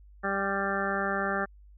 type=harmonic tone; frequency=196.8 Hz; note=G3; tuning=7 cents sharp; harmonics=1 / 2 / 3 / 4 / 6 / 7 / 8 / 9; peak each=-35 / -35 / -35 / -35 / -35 / -35 / -35 / -35 dBFS; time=0.23-1.46 s; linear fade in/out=20 ms; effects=added 50 Hz sine -50 dBFS peak until 1.77 s